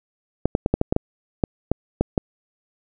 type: clicks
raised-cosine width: 2 ms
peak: -4 dBFS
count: 11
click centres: 0.456 / 0.551 / 0.661 / 0.74 / 0.814 / 0.925 / 0.964 / 1.438 / 1.716 / 2.01 / 2.178 s
effects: none